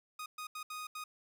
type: tone bursts at uneven times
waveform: sawtooth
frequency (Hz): 1243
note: D#6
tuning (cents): -2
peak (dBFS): -37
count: 5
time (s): 0.19-0.26 / 0.38-0.47 / 0.55-0.63 / 0.7-0.87 / 0.95-1.04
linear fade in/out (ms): 5
effects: none